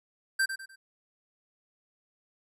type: tone with echo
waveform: square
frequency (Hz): 1568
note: G6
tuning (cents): 0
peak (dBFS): -24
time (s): 0.39-0.46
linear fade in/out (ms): 10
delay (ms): 100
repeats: 3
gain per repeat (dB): -9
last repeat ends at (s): 0.76
effects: resampled to 32000 Hz